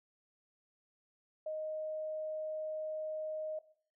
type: tone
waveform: sine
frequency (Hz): 622.3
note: D#5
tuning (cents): 0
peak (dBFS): -36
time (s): 1.46-3.59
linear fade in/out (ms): 5
effects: noise-tail reverb RT60 0.5 s tail -17 dB re dry